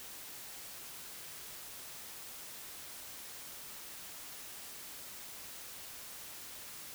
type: silence
effects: white hiss -48 dBFS RMS until 6.94 s